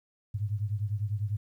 sine beating tone pair, 101.2 / 111.2 Hz, G#2 / A2, -44 / +19 cents, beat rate 10 Hz, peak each -30 / -33 dBFS, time 0.34-1.37 s, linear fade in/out 10 ms, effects 11-bit

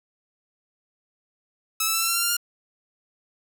5% pulse tone with pitch steps, 1300 / 1315.1 / 1330.4 / 1345.8 / 1361.5 / 1377.3 / 1393.3 / 1409.5 Hz, E6 / E6 / E6 / E6 / F6 / F6 / F6 / F6, -24 / -4 / +16 / +35 / -44 / -24 / -4 / +16 cents, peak -10 dBFS, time 1.8-2.368 s, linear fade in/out 5 ms, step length 71 ms, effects none

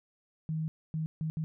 sine tone bursts at uneven times, 158.1 Hz, D#3, 28 cents sharp, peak -30 dBFS, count 4, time 0.49-0.68 / 0.94-1.06 / 1.21-1.3 / 1.37-1.44 s, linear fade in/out 0 ms, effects none

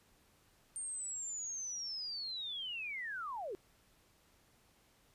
sine linear sweep, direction down, 8800 to 349.2 Hz, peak -39 dBFS, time 0.76-3.55 s, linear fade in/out 0 ms, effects pink hiss -69 dBFS RMS until 5.14 s + resampled to 32000 Hz

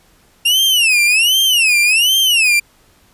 40% pulse tone with vibrato, 2741 Hz, F7, 33 cents flat, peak -9 dBFS, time 0.45-2.6 s, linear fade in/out 10 ms, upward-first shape sine, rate 1.3 Hz, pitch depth 250 cents each way, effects pink hiss -52 dBFS RMS until 3.13 s + resampled to 32000 Hz

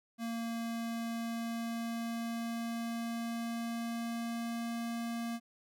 square tone with pitch glide, 230.5 to 232.8 Hz, A#3 to A#3, -19 to -2 cents, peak -36 dBFS, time 0.18-5.4 s, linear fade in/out 50 ms, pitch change +17 cents, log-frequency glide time 1.07-4.75 s, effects none

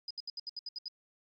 sine tone bursts, 4978 Hz, D#8, in tune, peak -37 dBFS, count 9, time 0.08-0.882 s, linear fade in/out 2 ms, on 26 ms, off 71 ms, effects AAC 32 kbps

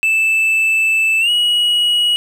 triangle tone with pitch glide, 2637 to 2909 Hz, E7 to F#7, 0 to -30 cents, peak -10 dBFS, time 0.03-2.16 s, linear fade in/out 0 ms, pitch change +170 cents, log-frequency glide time 1.2-1.3 s, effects 8-bit

